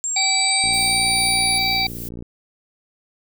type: exponential sweep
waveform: sine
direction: up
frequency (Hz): 7390 to 9956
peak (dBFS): -21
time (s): 0.04-1.58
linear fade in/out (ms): 0
type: harmonic tone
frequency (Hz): 771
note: G5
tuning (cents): -29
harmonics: 1 / 3 / 5 / 6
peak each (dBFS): -25 / -22 / -25 / -21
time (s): 0.16-1.87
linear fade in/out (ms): 5
type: click train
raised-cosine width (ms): 3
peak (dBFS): -21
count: 94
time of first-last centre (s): 0.64-2.224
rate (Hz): 58.7
type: noise with tremolo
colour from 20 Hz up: violet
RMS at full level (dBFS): -33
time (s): 0.73-2.09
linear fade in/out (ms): 10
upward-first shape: sine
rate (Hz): 2.4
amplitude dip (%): 45
effects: none